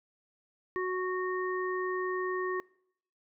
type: harmonic tone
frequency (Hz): 368.9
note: F#4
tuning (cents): -5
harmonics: 1 / 3 / 5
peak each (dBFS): -31 / -36 / -38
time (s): 0.76-2.6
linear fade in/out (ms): 0
effects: noise-tail reverb RT60 0.7 s tail -24 dB re dry